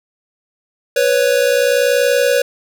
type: tone pair together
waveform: square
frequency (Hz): 493.9 / 554.4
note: B4 / C#5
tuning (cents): 0 / 0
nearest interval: major second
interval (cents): 200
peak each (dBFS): -15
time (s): 0.96-2.42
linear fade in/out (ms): 5
effects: none